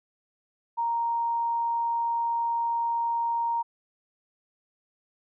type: tone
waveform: sine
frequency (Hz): 932.3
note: A#5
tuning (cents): 0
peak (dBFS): -24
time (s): 0.77-3.63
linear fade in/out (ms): 20
effects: none